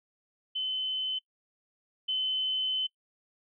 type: tone pair in turn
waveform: sine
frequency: 3046 / 3046 Hz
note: F#7 / F#7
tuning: +50 / +50 cents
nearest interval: unison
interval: 0 cents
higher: neither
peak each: -29 / -27 dBFS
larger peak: second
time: 0.55-1.19 / 2.08-2.87 s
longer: second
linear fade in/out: 10 ms
effects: noise-tail reverb RT60 0.1 s tail -21 dB re dry